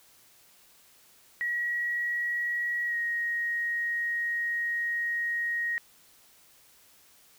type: tone with pitch glide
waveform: sine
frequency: 1914 to 1880 Hz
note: A#6 to A#6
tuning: +45 to +14 cents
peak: -27 dBFS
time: 1.41-5.78 s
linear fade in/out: 0 ms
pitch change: -31 cents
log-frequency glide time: 2.86-2.96 s
effects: white hiss -59 dBFS RMS until 7.38 s